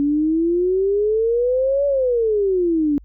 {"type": "exponential two-way sweep", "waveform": "sine", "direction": "up then down", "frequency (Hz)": [282.7, 573, 282.7], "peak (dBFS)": -15, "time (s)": [0, 2.98], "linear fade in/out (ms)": 0, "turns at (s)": 1.86, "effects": ["added 51 Hz sine -41 dBFS peak until 3.04 s"]}